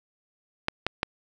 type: clicks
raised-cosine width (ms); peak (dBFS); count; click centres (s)
0.3; -8; 3; 0.684 / 0.866 / 1.031
effects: none